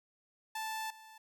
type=tone with level steps; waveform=sawtooth; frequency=879 Hz; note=A5; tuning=2 cents flat; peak=-33 / -49 dBFS; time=0.55-1.18 s; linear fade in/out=5 ms; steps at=0.9 s; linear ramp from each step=5 ms; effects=none